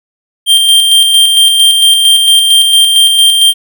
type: tone with tremolo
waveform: square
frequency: 3173 Hz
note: G7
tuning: 20 cents sharp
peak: -3 dBFS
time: 0.46-3.54 s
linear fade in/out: 50 ms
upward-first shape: square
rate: 4.4 Hz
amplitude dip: 35%
effects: none